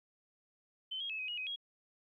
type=tone with pitch steps; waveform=sine; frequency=3068 / 3265 / 2595 / 2521 / 2892 / 2521 / 3295 Hz; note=G7 / G#7 / E7 / D#7 / F#7 / D#7 / G#7; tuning=-38 / -30 / -28 / +22 / -40 / +22 / -14 cents; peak=-37 dBFS; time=0.91-1.561 s; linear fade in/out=10 ms; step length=93 ms; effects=13-bit